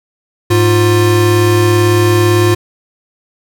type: tone pair together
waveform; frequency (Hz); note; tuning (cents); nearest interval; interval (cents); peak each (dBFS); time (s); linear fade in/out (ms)
square; 104.6 / 351.8; G#2 / F4; +13 / +13; octave + major sixth; 2100; -11; 0.5-2.55; 10
effects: none